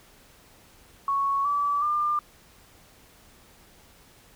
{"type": "tone with pitch steps", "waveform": "sine", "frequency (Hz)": [1108.7, 1152.4, 1197.9], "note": ["C#6", "D6", "D6"], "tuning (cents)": [0, -33, 34], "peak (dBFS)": -22, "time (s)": [1.08, 2.19], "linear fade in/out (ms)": 2, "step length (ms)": 370, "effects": ["pink hiss -55 dBFS RMS until 4.35 s"]}